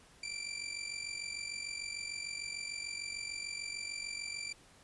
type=tone with amplitude modulation; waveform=20% pulse; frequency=2349 Hz; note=D7; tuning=in tune; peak=-31 dBFS; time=0.23-4.53 s; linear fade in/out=5 ms; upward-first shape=sine; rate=46.7 Hz; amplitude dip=70%; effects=pink hiss -61 dBFS RMS until 4.83 s + resampled to 24000 Hz